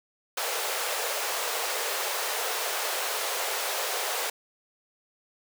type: high-pass noise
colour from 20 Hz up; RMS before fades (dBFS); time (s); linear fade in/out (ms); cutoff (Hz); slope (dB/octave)
pink; -30; 0.37-4.3; 5; 430; 48
effects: none